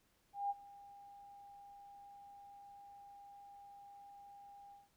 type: tone with ADSR envelope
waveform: sine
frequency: 805 Hz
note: G5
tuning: 46 cents sharp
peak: -33 dBFS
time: 0.33-4.89 s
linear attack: 170 ms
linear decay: 33 ms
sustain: -21 dB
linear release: 170 ms
effects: pink hiss -75 dBFS RMS until 4.96 s